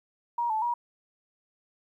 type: tone with pitch steps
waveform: sine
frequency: 948 / 872 / 956 Hz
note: A#5 / A5 / A#5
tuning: +29 / -16 / +43 cents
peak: -25 dBFS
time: 0.38-0.74 s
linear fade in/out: 5 ms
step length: 120 ms
effects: 11-bit